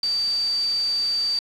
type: tone in noise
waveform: sine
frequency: 4634 Hz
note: D8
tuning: 24 cents flat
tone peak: -20 dBFS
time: 0.03-1.39 s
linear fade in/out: 2 ms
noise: white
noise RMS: -38 dBFS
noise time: 0.03-1.39 s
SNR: +15 dB
effects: low-pass 8000 Hz 12 dB/octave